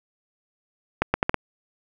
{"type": "accelerating click train", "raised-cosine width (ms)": 0.5, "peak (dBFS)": -4, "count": 5, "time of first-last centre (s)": [1.02, 1.343], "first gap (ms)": 120, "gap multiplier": 0.74, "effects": []}